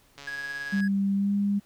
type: click train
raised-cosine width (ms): 0.2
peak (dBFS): -26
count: 89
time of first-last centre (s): 0.18-0.804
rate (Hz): 141
type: tone with tremolo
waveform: triangle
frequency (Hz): 1661.2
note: G#6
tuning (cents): 0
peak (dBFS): -29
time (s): 0.27-0.88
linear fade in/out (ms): 5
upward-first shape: sine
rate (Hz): 18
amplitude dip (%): 35
type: tone with pitch glide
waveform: sine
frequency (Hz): 197.4 to 201.7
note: G3 to G3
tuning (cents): +12 to +50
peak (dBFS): -22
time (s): 0.72-1.6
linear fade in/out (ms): 20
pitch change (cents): +38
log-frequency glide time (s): 1.15-1.33
effects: pink hiss -61 dBFS RMS until 1.65 s